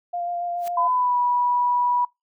sine tone with vibrato, 698.5 Hz, F5, in tune, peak -24 dBFS, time 0.13-0.88 s, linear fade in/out 10 ms, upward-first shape square, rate 7.1 Hz, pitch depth 10 cents each way
white noise with exponential growth, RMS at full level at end -36 dBFS, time 0.56-0.68 s, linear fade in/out 1 ms, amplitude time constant 24 ms
sine tone with pitch glide, 1007 to 976.6 Hz, B5 to B5, +33 to -20 cents, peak -18 dBFS, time 0.77-2.05 s, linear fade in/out 5 ms, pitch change -53 cents, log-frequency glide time 0.91-1.18 s
effects noise-tail reverb RT60 0.2 s tail -26 dB re dry

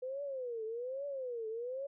sine tone with vibrato, 500 Hz, B4, 21 cents sharp, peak -37 dBFS, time 0.02-1.87 s, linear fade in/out 10 ms, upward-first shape triangle, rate 1.2 Hz, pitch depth 250 cents each way, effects none

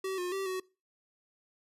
square tone with pitch steps, 381.6 / 358.1 / 387.8 / 373.2 Hz, G4 / F4 / G4 / F#4, -47 / +43 / -19 / +15 cents, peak -33 dBFS, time 0.04-0.6 s, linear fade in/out 5 ms, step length 140 ms, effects noise-tail reverb RT60 0.3 s tail -22 dB re dry + resampled to 32000 Hz

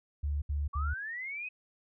sine tone bursts, 72.7 Hz, D2, 17 cents flat, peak -29 dBFS, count 3, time 0.23-0.94 s, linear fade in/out 10 ms, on 190 ms, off 70 ms
sine linear sweep, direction up, 1113 to 2556 Hz, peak -36 dBFS, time 0.73-1.49 s, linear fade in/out 10 ms
effects none

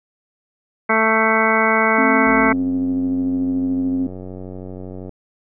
harmonic tone, 221.3 Hz, A3, 10 cents sharp, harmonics 1 / 2 / 3 / 4 / 5 / 6 / 7 / 9 / 10, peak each -22 / -22 / -22 / -22 / -22 / -22 / -22 / -22 / -22 dBFS, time 0.89-2.53 s, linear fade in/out 10 ms
sine tone, 264.9 Hz, C4, 22 cents sharp, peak -17 dBFS, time 1.98-4.07 s, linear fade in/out 5 ms
click train, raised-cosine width 2 ms, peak -20 dBFS, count 263, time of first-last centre 2.27-5.093 s, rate 92.8 Hz
effects none

